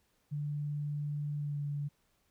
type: tone with pitch glide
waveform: sine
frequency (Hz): 146.83 to 144.56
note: D3 to D3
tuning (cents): 0 to -27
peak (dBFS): -33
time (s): 0.31-1.89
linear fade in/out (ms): 20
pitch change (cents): -27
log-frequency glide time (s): 1.37-1.6
effects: pink hiss -74 dBFS RMS until 2.3 s